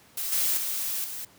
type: noise with level steps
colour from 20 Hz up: blue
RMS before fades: -31 / -25 / -30 / -36 dBFS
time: 0.17-1.25 s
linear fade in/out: 5 ms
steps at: 0.32 / 0.57 / 1.04 s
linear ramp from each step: 5 ms
effects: pink hiss -56 dBFS RMS until 1.38 s + high-pass 100 Hz 12 dB/octave